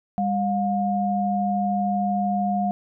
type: tone pair together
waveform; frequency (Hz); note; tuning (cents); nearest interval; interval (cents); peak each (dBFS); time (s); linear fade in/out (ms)
sine; 200.1 / 713; G3 / F5; +36 / +36; octave + minor seventh; 2200; -23 / -23; 0.18-2.71; 0
effects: none